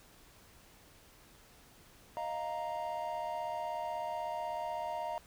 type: chord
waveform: triangle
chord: Eb suspended second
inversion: none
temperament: equal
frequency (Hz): 622.3 / 698.5 / 932.3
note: Eb5 / F5 / Bb5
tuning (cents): 0 / 0 / 0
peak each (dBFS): -39 / -38 / -37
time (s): 2.17-5.18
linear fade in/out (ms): 0
effects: pink hiss -60 dBFS RMS until 5.26 s